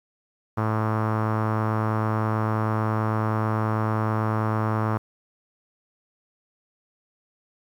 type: tone with low-pass filter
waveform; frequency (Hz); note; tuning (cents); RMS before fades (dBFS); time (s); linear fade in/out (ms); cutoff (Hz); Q
sawtooth; 109.2; A2; -13; -24; 0.57-4.98; 10; 1200; 3.1
effects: 9-bit